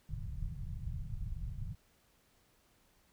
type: low-pass noise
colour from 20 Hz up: pink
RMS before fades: -40 dBFS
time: 0.09-1.75 s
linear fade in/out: 5 ms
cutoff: 160 Hz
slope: 48 dB/octave
effects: pink hiss -70 dBFS RMS until 3.12 s